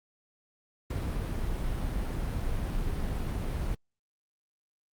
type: noise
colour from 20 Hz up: brown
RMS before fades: -31 dBFS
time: 0.9-3.75 s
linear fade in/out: 5 ms
effects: Opus 48 kbps